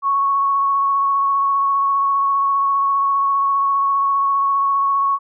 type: tone with vibrato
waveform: sine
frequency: 1107 Hz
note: C#6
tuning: 3 cents flat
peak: -14 dBFS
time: 0.02-5.19 s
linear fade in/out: 50 ms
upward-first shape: sine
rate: 15 Hz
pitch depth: 13 cents each way
effects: none